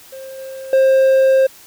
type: tone with level steps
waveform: triangle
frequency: 531 Hz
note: C5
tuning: 25 cents sharp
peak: -28 / -26 / -7 dBFS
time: 0.12-1.47 s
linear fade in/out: 10 ms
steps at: 0.38 / 0.73 s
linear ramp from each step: 2 ms
effects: white hiss -43 dBFS RMS until 1.66 s